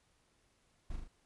brown noise with echo, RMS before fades -40 dBFS, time 0.9-0.96 s, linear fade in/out 5 ms, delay 39 ms, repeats 3, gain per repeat -3 dB, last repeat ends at 1.077 s, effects pink hiss -73 dBFS RMS until 1.25 s + resampled to 24000 Hz

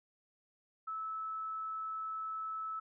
sine tone, 1305 Hz, E6, 18 cents flat, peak -37 dBFS, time 0.87-2.8 s, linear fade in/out 10 ms, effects none

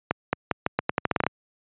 accelerating click train, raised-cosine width 0.5 ms, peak -6 dBFS, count 13, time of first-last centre 0.11-1.266 s, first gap 220 ms, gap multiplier 0.83, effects high-pass 100 Hz 12 dB/octave + resampled to 8000 Hz

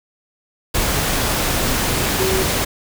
sine tone in noise, 379.3 Hz, F#4, 43 cents sharp, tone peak -18 dBFS, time 2.19-2.43 s, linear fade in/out 10 ms, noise pink, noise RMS -19 dBFS, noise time 0.74-2.65 s, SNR -2 dB, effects none

